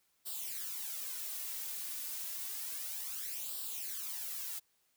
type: noise with flanger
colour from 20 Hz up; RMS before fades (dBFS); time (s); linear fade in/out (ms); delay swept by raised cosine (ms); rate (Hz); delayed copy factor
blue; -41; 0.25-4.6; 20; 0.23 to 3.43; 0.3; +0.7
effects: white hiss -75 dBFS RMS until 4.96 s